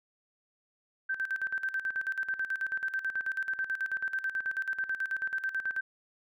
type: tone with tremolo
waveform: sine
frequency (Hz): 1556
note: G6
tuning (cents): -13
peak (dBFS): -28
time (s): 1.09-5.81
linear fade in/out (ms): 10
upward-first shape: square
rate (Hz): 9.2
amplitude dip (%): 75
effects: none